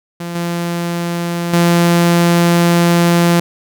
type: tone with level steps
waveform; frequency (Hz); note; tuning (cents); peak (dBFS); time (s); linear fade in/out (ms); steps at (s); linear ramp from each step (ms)
sawtooth; 171.7; F3; -29; -18 / -13 / -5; 0.2-3.4; 5; 0.35 / 1.53; 5
effects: none